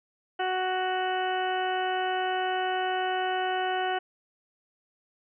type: harmonic tone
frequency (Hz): 371.2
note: F#4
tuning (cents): +6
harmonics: 1 / 2 / 3 / 4 / 5 / 6 / 7 / 8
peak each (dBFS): -32 / -28 / -40 / -34 / -39 / -47 / -45 / -38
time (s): 0.39-3.99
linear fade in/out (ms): 10
effects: none